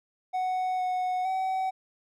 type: tone with pitch steps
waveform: triangle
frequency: 741 / 735 / 757 Hz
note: F#5 / F#5 / F#5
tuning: +2 / -12 / +39 cents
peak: -24 dBFS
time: 0.33-1.71 s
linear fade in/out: 20 ms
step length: 460 ms
effects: none